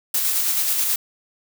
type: noise with tremolo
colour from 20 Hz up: blue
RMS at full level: -20 dBFS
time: 0.14-0.96 s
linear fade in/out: 5 ms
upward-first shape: square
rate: 9.3 Hz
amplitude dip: 25%
effects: none